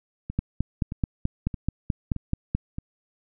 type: two click trains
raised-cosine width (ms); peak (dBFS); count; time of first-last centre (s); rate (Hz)
5; -11 / -19; 11 / 5; 0.39-2.55 / 0.3-2.784; 4.63 / 1.61
effects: none